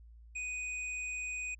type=tone; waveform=square; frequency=2489 Hz; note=D#7; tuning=in tune; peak=-37 dBFS; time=0.35-1.55 s; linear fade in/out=10 ms; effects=added 57 Hz sine -52 dBFS peak until 1.59 s + resampled to 24000 Hz